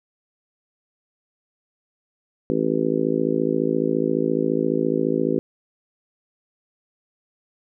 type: harmonic tone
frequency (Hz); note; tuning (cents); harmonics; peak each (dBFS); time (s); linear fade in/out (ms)
54.5; A1; -16; 3 / 4 / 5 / 6 / 7 / 8 / 9; -29 / -28 / -24 / -27 / -24 / -29 / -27; 2.5-5.39; 0
effects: none